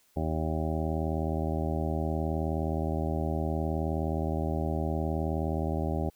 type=harmonic tone; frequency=79.3 Hz; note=D#2; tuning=33 cents sharp; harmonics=1 / 2 / 3 / 4 / 5 / 7 / 8 / 9 / 10; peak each=-31 / -34 / -36 / -37 / -38 / -39 / -40 / -41 / -41 dBFS; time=0.16-6.1 s; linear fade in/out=10 ms; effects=white hiss -66 dBFS RMS until 6.15 s